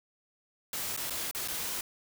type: noise with dropouts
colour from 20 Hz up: white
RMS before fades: -35 dBFS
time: 0.73-1.81 s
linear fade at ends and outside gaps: 2 ms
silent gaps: 0.965-0.974 / 1.098-1.105 / 1.312-1.348 / 1.477-1.483 s
effects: none